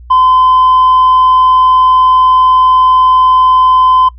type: tone with tanh clipping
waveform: sine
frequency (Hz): 1024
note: C6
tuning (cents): -38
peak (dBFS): -5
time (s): 0.1-4.09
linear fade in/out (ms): 10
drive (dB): 1
effects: noise-tail reverb RT60 0.1 s tail -21 dB re dry + added 60 Hz sine -30 dBFS peak until 4.18 s